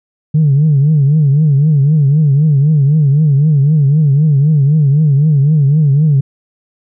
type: tone with vibrato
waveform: sine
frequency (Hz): 146.6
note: D3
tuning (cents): -3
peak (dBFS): -5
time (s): 0.34-6.21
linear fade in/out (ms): 10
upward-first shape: triangle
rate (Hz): 3.9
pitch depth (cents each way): 160
effects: tanh soft clip ceiling -3 dBFS